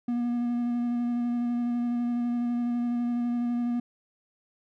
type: tone with vibrato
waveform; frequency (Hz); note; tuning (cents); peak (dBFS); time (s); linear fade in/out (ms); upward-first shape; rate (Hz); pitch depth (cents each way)
triangle; 240; B3; -49; -23; 0.08-3.8; 5; square; 12; 11
effects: none